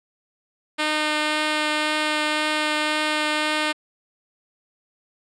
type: tone with vibrato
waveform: 5% pulse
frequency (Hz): 304.7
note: D#4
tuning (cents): -36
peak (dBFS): -9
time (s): 0.78-3.73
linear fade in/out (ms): 20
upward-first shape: triangle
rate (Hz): 1.9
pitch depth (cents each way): 9
effects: low-pass 7000 Hz 12 dB/octave